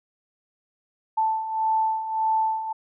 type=beating tone pair; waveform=sine; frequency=880 / 881.7 Hz; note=A5 / A5; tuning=0 / +3 cents; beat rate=1.7 Hz; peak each=-28 / -22 dBFS; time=1.17-2.73 s; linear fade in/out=10 ms; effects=none